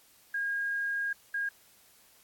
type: tone bursts at uneven times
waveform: sine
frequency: 1627 Hz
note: G#6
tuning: 36 cents flat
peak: -29 dBFS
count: 2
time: 0.34-1.13 / 1.34-1.49 s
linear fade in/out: 5 ms
effects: white hiss -61 dBFS RMS until 2.23 s + AAC 64 kbps